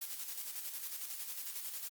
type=noise with tremolo; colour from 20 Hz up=blue; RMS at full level=-41 dBFS; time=0.01-1.89 s; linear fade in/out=10 ms; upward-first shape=square; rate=11 Hz; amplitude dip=45%; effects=Opus 48 kbps